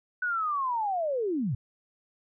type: linear sweep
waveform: sine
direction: down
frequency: 1498 to 103.83 Hz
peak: -26 dBFS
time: 0.22-1.55 s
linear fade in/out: 5 ms
effects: none